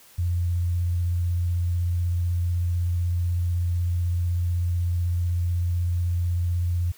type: tone with vibrato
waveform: sine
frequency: 87.31 Hz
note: F2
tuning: in tune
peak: -21 dBFS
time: 0.18-6.92 s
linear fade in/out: 10 ms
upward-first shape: sine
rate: 16 Hz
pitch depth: 20 cents each way
effects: white hiss -52 dBFS RMS until 6.97 s